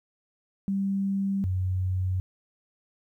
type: tone pair in turn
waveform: sine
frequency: 196 / 92.79 Hz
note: G3 / F#2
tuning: 0 / +5 cents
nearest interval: octave + minor second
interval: 1295 cents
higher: first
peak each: -24 / -24 dBFS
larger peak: neither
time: 0.68-1.44 / 1.44-2.2 s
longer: neither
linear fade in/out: 0 ms
effects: 11-bit